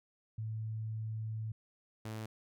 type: tone pair in turn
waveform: sine / sawtooth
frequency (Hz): 110 / 109.62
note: A2 / A2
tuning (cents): 0 / -6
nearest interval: unison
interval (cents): 6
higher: first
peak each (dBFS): -36 / -36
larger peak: neither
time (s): 0.38-1.52 / 2.05-2.26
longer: first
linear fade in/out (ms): 5
effects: none